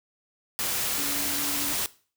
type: tone in noise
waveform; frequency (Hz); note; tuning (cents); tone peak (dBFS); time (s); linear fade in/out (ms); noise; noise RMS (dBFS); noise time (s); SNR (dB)
sine; 285; C#4; +48; -36; 0.98-1.73; 0; white; -28; 0.59-1.86; -11
effects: noise-tail reverb RT60 0.4 s tail -19 dB re dry

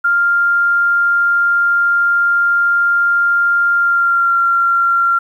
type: tone with pitch glide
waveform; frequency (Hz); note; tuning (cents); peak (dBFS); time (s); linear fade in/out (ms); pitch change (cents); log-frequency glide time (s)
sine; 1396.9 to 1377.7; F6 to F6; 0 to -24; -10; 0.04-5.19; 10; -24; 3.74-4.35
effects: 8-bit

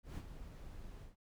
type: noise with ADSR envelope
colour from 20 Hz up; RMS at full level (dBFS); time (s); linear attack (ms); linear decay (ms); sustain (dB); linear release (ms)
brown; -41; 0.03-1.16; 140; 53; -9; 140
effects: none

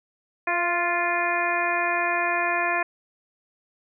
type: harmonic tone with a mistuned harmonic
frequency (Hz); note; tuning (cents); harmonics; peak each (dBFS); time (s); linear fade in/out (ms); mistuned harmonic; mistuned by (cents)
349.2; F4; 0; 1 / 2 / 3 / 4 / 5 / 6 / 7; -33 / -27 / -28 / -33 / -27 / -33 / -29; 0.47-2.83; 5; 2; -25
effects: none

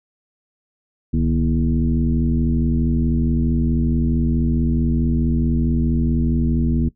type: tone with frequency modulation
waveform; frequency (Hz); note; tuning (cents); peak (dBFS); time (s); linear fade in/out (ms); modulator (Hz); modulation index
sine; 153; D#3; -29; -15; 1.13-6.89; 10; 84.6; 1.5
effects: noise-tail reverb RT60 0.1 s tail -17 dB re dry

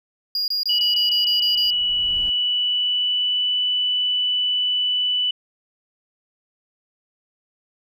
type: tone bursts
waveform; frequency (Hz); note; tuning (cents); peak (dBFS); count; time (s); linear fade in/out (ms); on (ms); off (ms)
triangle; 4847; D#8; -46; -19; 9; 0.35-1.704; 2; 130; 23
type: tone with pitch glide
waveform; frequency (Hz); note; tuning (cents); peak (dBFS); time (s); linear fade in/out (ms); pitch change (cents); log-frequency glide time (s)
sine; 2933 to 2979; F#7 to F#7; -16 to +11; -18; 0.69-5.31; 5; +27; 1.2-3.57
type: noise with exponential growth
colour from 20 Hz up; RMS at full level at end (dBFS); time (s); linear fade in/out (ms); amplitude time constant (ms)
brown; -35; 0.69-2.3; 5; 350
effects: none

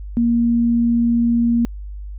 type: tone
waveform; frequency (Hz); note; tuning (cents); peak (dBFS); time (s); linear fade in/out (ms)
sine; 234.9; A#3; +13; -13; 0.17-1.65; 0
effects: added 50 Hz sine -28 dBFS peak until 2.18 s

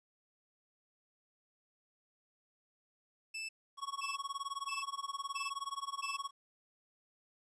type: tone bursts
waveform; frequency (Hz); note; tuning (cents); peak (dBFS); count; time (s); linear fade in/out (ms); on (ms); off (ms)
sawtooth; 2637; E7; 0; -36; 5; 3.34-6.17; 10; 150; 520
type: tone with tremolo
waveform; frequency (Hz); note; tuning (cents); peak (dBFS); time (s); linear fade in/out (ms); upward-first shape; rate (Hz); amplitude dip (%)
square; 1108.7; C#6; 0; -36; 3.77-6.31; 50; sine; 19; 95
effects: resampled to 22050 Hz + 12-bit

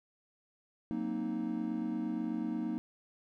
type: chord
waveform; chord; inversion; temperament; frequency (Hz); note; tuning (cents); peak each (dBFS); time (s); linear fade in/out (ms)
triangle; C half-diminished seventh; second; equal; 185 / 233.1 / 261.6 / 311.1; Gb3 / Bb3 / C4 / Eb4; 0 / 0 / 0 / 0; -40 / -34 / -40 / -35; 0.91-2.78; 0
effects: none

